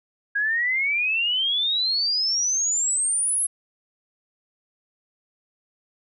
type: exponential sweep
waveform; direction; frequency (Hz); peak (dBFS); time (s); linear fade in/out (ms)
sine; up; 1627 to 11010; -20; 0.35-3.47; 10
effects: none